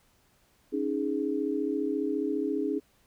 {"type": "chord", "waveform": "sine", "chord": "C# suspended second", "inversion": "none", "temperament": "just", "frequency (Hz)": [277.2, 311.8, 415.8], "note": ["C#4", "D#4", "G#4"], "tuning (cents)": [0, 4, 2], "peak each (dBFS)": -31, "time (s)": [0.72, 2.8], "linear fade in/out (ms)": 20, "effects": ["pink hiss -66 dBFS RMS until 3.06 s"]}